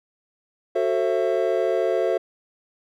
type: chord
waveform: triangle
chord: F# half-diminished seventh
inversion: none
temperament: just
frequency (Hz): 370 / 444 / 532.8 / 666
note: F#4 / A4 / C5 / E5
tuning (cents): 0 / +16 / +31 / +18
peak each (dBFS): -23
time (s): 0.75-2.18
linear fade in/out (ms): 10
effects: none